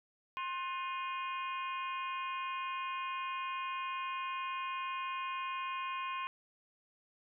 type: harmonic tone with a mistuned harmonic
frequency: 354.1 Hz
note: F4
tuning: 24 cents sharp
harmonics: 3 / 4 / 5 / 6 / 7 / 8 / 9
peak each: -37 / -50 / -53 / -51 / -44 / -50 / -55 dBFS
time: 0.37-6.27 s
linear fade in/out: 0 ms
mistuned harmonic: 4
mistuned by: +100 cents
effects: none

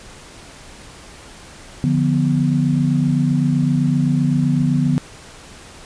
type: chord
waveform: sine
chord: B diminished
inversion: first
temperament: equal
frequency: 146.83 / 174.61 / 246.9 Hz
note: D3 / F3 / B3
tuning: 0 / 0 / 0 cents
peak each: -17 / -20 / -18 dBFS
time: 1.84-4.98 s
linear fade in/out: 0 ms
effects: pink hiss -40 dBFS RMS until 5.85 s + resampled to 22050 Hz

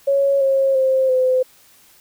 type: tone with pitch steps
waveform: sine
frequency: 554.4 / 540.2 / 526.3 / 512.8 Hz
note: C#5 / C#5 / C5 / C5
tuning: 0 / -45 / +10 / -35 cents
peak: -13 dBFS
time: 0.07-1.43 s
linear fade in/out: 10 ms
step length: 340 ms
effects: white hiss -51 dBFS RMS until 2 s

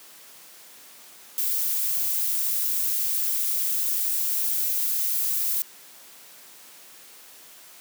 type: noise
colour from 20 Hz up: violet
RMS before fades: -25 dBFS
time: 1.38-5.62 s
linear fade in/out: 0 ms
effects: white hiss -48 dBFS RMS until 7.8 s + high-pass 200 Hz 12 dB/octave

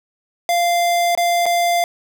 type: tone with dropouts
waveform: square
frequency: 694 Hz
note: F5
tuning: 11 cents flat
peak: -15 dBFS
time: 0.49-1.84 s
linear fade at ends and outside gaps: 1 ms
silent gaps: 1.151-1.175 / 1.457-1.463 s
effects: none

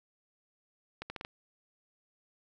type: accelerating click train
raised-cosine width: 0.3 ms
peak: -23 dBFS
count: 5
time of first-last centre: 1.02-1.249 s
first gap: 80 ms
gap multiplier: 0.78
effects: none

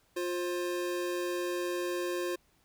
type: tone pair together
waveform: square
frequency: 353 / 530 Hz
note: F4 / C5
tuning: +19 / +22 cents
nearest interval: perfect fifth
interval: 703 cents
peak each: -33 / -38 dBFS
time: 0.16-2.36 s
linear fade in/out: 10 ms
effects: pink hiss -69 dBFS RMS until 2.64 s

